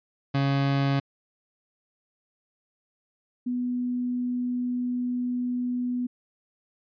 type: tone pair in turn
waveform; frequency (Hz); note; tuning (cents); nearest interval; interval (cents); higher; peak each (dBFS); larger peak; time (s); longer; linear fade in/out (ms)
30% pulse / sine; 138.59 / 246.9; C#3 / B3; 0 / 0; minor seventh; 1000; second; -19 / -25; first; 0.34-1 / 3.46-6.07; second; 10
effects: resampled to 11025 Hz